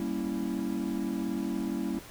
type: chord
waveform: triangle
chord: G diminished seventh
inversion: none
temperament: equal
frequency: 196 / 233.1 / 277.2 / 329.6 Hz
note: G3 / Bb3 / Db4 / Fb4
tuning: 0 / 0 / 0 / 0 cents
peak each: -33 dBFS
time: 0-1.99 s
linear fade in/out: 2 ms
effects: pink hiss -48 dBFS RMS until 2.1 s